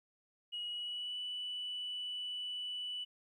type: tone with pitch glide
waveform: sine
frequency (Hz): 2902 to 2968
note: F#7 to F#7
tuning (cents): -34 to +5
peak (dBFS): -37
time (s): 0.52-3.05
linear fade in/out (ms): 20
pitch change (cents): +39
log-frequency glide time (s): 0.67-1.17
effects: tanh soft clip ceiling -34 dBFS + 13-bit